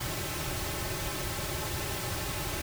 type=noise with comb filter; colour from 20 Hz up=pink; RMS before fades=-34 dBFS; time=0-2.62 s; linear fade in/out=10 ms; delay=4.2 ms; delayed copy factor=-0.75; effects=none